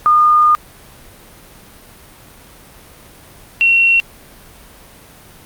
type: tone pair in turn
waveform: sine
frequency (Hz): 1218 / 2728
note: D#6 / F7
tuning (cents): -37 / -41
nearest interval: octave + major second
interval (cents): 1396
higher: second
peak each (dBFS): -7 / -8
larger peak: first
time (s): 0.06-0.55 / 3.61-4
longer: first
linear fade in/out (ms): 0
effects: pink hiss -41 dBFS RMS until 5.45 s + Opus 48 kbps